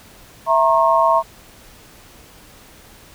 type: chord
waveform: sine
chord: A# diminished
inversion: second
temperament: equal with one note detuned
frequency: 659.3 / 932.3 / 1080.3 Hz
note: E5 / A#5 / C#6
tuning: 0 / 0 / -45 cents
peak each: -16 dBFS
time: 0.46-1.23 s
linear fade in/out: 50 ms
effects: pink hiss -45 dBFS RMS until 3.14 s